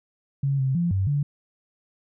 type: tone with pitch steps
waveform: sine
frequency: 138.5 / 132.7 / 172.3 / 96.1 / 143.8 Hz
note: C#3 / C3 / F3 / G2 / D3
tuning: -1 / +25 / -23 / -34 / -36 cents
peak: -20 dBFS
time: 0.43-1.23 s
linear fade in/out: 5 ms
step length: 160 ms
effects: none